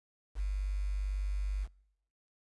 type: tone with quantisation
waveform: sine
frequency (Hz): 49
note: G1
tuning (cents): 0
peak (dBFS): -30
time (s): 0.35-1.68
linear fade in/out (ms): 50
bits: 9
effects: noise-tail reverb RT60 0.9 s tail -26 dB re dry + resampled to 24000 Hz